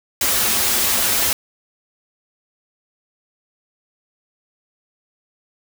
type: noise with comb filter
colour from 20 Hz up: white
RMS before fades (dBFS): -18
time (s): 0.21-1.33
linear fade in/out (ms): 2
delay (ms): 6.6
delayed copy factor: -0.85
effects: none